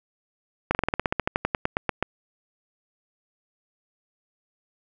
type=slowing click train; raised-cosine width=0.5 ms; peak=-7 dBFS; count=18; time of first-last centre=0.71-2.026 s; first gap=39 ms; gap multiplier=1.08; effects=none